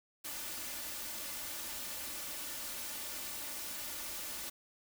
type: noise with comb filter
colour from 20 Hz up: white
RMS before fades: -42 dBFS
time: 0.24-4.5 s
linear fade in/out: 10 ms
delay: 3.4 ms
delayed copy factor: +0.55
effects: none